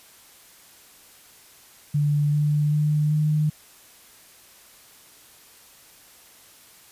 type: tone with pitch steps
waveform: sine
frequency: 146.8 / 148.59 / 150.4 / 152.24 Hz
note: D3 / D3 / D3 / D#3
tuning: 0 / +21 / +42 / -37 cents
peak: -18 dBFS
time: 1.94-3.5 s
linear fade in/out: 10 ms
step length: 390 ms
effects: white hiss -51 dBFS RMS until 6.91 s + resampled to 32000 Hz